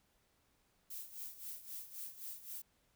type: noise with tremolo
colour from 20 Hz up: violet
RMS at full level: -45 dBFS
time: 0.9-2.62 s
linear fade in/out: 5 ms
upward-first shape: sine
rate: 3.8 Hz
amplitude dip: 75%
effects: pink hiss -75 dBFS RMS until 2.95 s